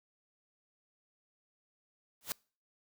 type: noise with exponential growth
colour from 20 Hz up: white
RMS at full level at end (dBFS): -31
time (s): 2.21-2.32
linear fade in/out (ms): 1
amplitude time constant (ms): 22
effects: noise-tail reverb RT60 0.4 s tail -26 dB re dry